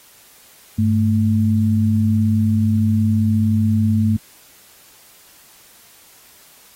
sine tone pair together, 100.7 / 219.6 Hz, G2 / A3, +47 / -3 cents, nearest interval octave + minor second, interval 1350 cents, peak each -16 dBFS, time 0.78-4.17 s, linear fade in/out 10 ms, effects white hiss -48 dBFS RMS until 6.75 s + AAC 48 kbps

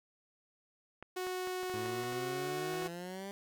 clicks, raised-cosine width 0.5 ms, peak -31 dBFS, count 11, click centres 1.026 / 1.269 / 1.473 / 1.632 / 1.698 / 1.858 / 2.038 / 2.126 / 2.74 / 2.823 / 2.861 s
sawtooth tone, 367.7 Hz, F#4, 11 cents flat, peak -32 dBFS, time 1.16-2.88 s, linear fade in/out 10 ms
15% pulse exponential sweep, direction up, 106.7 to 200.4 Hz, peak -35 dBFS, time 1.74-3.31 s, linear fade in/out 0 ms
effects 11-bit

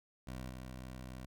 15% pulse tone with level steps, 63.6 Hz, C2, 48 cents flat, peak -36 / -39 dBFS, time 0.27-1.26 s, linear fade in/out 5 ms, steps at 0.49 s, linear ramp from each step 20 ms, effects none

